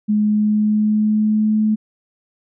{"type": "tone with pitch glide", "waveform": "sine", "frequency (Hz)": [210.7, 215.3], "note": ["G#3", "A3"], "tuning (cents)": [25, -37], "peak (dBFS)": -13, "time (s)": [0.08, 1.76], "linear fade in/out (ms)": 20, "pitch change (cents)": 38, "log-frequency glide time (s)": [0.23, 1.61], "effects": []}